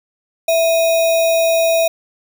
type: tone with sample-and-hold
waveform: sine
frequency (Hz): 659.3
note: E5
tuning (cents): 0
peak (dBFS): -11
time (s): 0.48-1.88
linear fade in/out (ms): 5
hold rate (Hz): 3150
effects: none